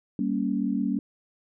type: chord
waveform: sine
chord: G diminished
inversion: none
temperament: equal with one note detuned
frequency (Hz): 196 / 233.1 / 279.4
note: G3 / Bb3 / Db4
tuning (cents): 0 / 0 / +14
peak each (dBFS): -28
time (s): 0.19-0.99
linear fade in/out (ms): 2
effects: none